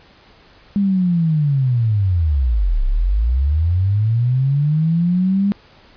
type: linear two-way sweep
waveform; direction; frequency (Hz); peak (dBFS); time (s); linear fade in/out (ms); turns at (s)
sine; down then up; 204.1 to 30.87 to 203.4; -13; 0.76-5.52; 0; 2.84
effects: pink hiss -48 dBFS RMS until 5.96 s + resampled to 11025 Hz